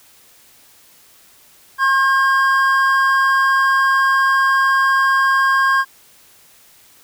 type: tone pair together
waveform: triangle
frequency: 1075 / 1610.7 Hz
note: C6 / G6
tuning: +47 / +47 cents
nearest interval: perfect fifth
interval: 700 cents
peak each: -13 dBFS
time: 1.78-5.85 s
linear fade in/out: 50 ms
effects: white hiss -49 dBFS RMS until 7.03 s